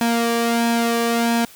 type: tone with flanger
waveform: sawtooth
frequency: 233.1 Hz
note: A#3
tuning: in tune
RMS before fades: -19 dBFS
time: 0.01-1.45 s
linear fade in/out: 2 ms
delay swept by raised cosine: 1.2 to 1.74 ms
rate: 1.5 Hz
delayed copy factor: +0.6
effects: white hiss -45 dBFS RMS until 1.55 s